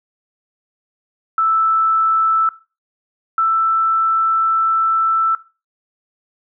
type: tone pair in turn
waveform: sine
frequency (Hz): 1318.5 / 1326.1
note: E6 / E6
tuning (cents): 0 / +10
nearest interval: unison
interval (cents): 10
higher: second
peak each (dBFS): -12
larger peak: neither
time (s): 1.38-2.49 / 3.38-5.35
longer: second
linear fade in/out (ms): 2
effects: noise-tail reverb RT60 0.3 s tail -17 dB re dry